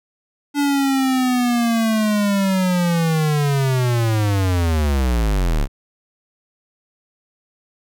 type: linear sweep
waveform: square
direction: down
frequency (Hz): 289.6 to 32.7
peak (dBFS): -16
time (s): 0.54-5.68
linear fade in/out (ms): 50
effects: none